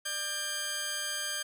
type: tone pair together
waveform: 10% pulse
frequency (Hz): 597 / 1593.8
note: D5 / G6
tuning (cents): +28 / +28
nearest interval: octave + perfect fourth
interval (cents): 1700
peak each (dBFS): -34 / -24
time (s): 0.05-1.43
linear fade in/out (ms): 10
effects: none